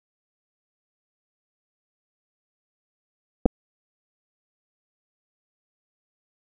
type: clicks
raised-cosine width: 2 ms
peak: -4 dBFS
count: 2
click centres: 3.457 / 3.461 s
effects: none